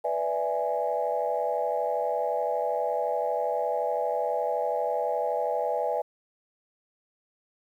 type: chord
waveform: sine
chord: E dominant seventh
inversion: second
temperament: equal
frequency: 493.9 / 587.3 / 659.3 / 830.6 Hz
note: B4 / D5 / E5 / G#5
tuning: 0 / 0 / 0 / 0 cents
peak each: -30 dBFS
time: 0.04-6.02 s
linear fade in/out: 10 ms
effects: tanh soft clip ceiling -15 dBFS + 10-bit